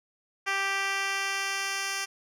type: tone with band-pass filter sweep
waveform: 10% pulse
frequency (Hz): 392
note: G4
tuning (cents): 0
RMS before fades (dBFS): -30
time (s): 0.46-2.06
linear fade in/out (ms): 20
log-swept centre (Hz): 2300 to 5000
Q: 0.78
effects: none